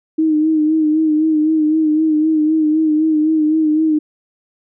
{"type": "tone with vibrato", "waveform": "sine", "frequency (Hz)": 311.1, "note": "D#4", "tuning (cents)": 0, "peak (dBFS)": -11, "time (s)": [0.18, 3.99], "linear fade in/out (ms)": 10, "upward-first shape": "sine", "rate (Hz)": 3.9, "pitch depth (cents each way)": 43, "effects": []}